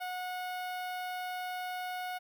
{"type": "tone with notch filter", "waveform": "sawtooth", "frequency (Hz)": 730, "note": "F#5", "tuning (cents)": -24, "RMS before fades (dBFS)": -38, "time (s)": [0, 2.19], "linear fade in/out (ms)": 20, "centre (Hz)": 7100, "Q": 0.78, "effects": []}